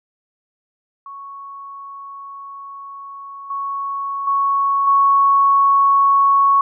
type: tone with level steps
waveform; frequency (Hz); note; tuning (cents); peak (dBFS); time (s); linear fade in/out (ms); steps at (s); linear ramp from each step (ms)
sine; 1108.7; C#6; 0; -31 / -21 / -14 / -10; 1.06-6.61; 2; 3.5 / 4.27 / 4.87; 5
effects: none